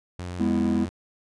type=tone; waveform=sawtooth; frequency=89.1 Hz; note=F2; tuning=35 cents sharp; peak=-28 dBFS; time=0.19-0.89 s; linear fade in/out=0 ms
type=chord; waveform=triangle; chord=E major; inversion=first; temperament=just; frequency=206 / 247.2 / 329.6 Hz; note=G#3 / B3 / E4; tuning=-14 / +2 / 0 cents; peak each=-22 / -23 / -25 dBFS; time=0.39-0.86 s; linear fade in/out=20 ms
effects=resampled to 22050 Hz